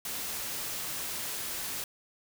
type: noise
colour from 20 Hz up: white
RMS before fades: -36 dBFS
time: 0.05-1.84 s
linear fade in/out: 2 ms
effects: none